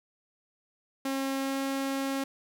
sawtooth tone with pitch glide, 270 to 271.7 Hz, C#4 to C#4, -45 to -35 cents, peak -25 dBFS, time 1.05-2.24 s, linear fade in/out 5 ms, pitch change +10 cents, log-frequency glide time 1.34-1.6 s, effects none

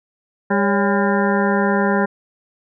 harmonic tone with a mistuned harmonic, 201 Hz, G3, 44 cents sharp, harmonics 1 / 2 / 3 / 4 / 5 / 7 / 8 / 9, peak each -18 / -21 / -23 / -24 / -25 / -26 / -27 / -28 dBFS, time 0.5-2.06 s, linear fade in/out 10 ms, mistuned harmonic 3, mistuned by -120 cents, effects none

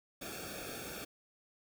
pink noise with comb filter, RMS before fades -44 dBFS, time 0.21-1.05 s, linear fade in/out 10 ms, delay 1 ms, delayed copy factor -0.9, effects none

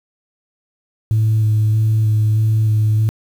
sine tone with vibrato, 108.7 Hz, A2, 21 cents flat, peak -10 dBFS, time 1.11-3.09 s, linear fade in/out 0 ms, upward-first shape square, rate 1.6 Hz, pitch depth 14 cents each way, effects tanh soft clip ceiling -9 dBFS + 7-bit

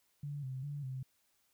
sine tone with vibrato, 137.5 Hz, C#3, 14 cents flat, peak -38 dBFS, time 0.23-1.03 s, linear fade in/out 5 ms, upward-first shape square, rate 2.5 Hz, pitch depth 86 cents each way, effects white hiss -75 dBFS RMS until 1.53 s

